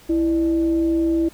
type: tone with frequency modulation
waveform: sine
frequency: 329.6 Hz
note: E4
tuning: in tune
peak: -16 dBFS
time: 0.09-1.29 s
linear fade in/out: 10 ms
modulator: 269 Hz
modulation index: 0.33
effects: pink hiss -48 dBFS RMS until 1.33 s